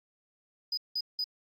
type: tone bursts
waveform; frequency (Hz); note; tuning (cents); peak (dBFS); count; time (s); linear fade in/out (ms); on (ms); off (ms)
sine; 4978; D#8; 0; -27; 3; 0.72-1.242; 5; 54; 180
effects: tanh soft clip ceiling -27 dBFS + AAC 64 kbps